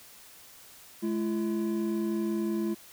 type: tone pair together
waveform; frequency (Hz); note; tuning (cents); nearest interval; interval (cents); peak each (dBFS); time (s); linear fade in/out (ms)
triangle; 212.9 / 338.3; G#3 / E4; +43 / +45; minor sixth; 802; -28; 1.02-2.75; 20
effects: white hiss -52 dBFS RMS until 2.92 s